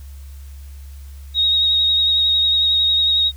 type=tone with vibrato; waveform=sine; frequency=3762 Hz; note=A#7; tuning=15 cents sharp; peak=-13 dBFS; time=1.34-3.32 s; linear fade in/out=50 ms; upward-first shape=sine; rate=11 Hz; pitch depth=20 cents each way; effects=added 69 Hz sine -33 dBFS peak until 3.36 s + white hiss -51 dBFS RMS until 3.36 s